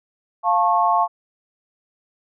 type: chord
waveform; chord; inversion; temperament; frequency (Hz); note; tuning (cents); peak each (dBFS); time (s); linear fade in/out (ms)
sine; F augmented; none; equal with one note detuned; 698.5 / 880 / 1092.2; F5 / A5 / C#6; 0 / 0 / -26; -19; 0.43-1.08; 50
effects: none